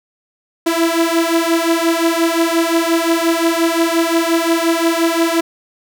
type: beating tone pair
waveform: sawtooth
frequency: 329.6 / 335.3 Hz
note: E4 / E4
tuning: 0 / +30 cents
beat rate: 5.7 Hz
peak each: -12 dBFS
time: 0.66-5.41 s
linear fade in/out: 10 ms
effects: none